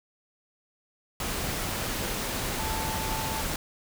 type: tone in noise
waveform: sine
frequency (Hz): 880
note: A5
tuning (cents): 0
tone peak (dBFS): -34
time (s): 2.59-3.41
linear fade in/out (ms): 2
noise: pink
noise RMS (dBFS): -31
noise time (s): 1.2-3.56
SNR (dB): -6
effects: none